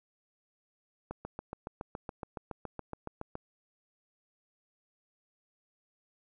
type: click train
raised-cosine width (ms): 1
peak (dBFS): -24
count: 17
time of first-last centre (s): 1.11-3.354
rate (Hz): 7.13
effects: none